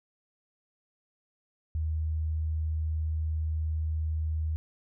sine tone, 78.6 Hz, D#2, 18 cents sharp, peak -27 dBFS, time 1.75-4.56 s, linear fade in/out 0 ms, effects none

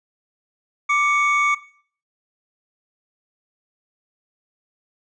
triangle tone pair together, 1174.7 / 2229 Hz, D6 / C#7, 0 / +9 cents, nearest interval major seventh, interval 1109 cents, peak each -17 dBFS, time 0.89-1.55 s, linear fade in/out 10 ms, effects noise-tail reverb RT60 0.5 s tail -17 dB re dry + resampled to 22050 Hz

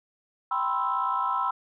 sine chord, C major seventh, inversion second, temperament equal, 784 / 987.8 / 1046.5 / 1318.5 Hz, G5 / B5 / C6 / E6, 0 / 0 / 0 / 0 cents, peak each -33 / -28 / -29 / -28 dBFS, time 0.51-1.51 s, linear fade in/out 5 ms, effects tanh soft clip ceiling -15 dBFS

